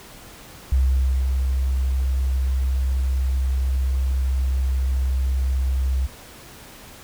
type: tone with ADSR envelope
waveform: sine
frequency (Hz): 65.41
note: C2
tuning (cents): 0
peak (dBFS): -14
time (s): 0.72-6.07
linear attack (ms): 4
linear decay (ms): 530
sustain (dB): -4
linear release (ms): 17
effects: pink hiss -43 dBFS RMS until 7.03 s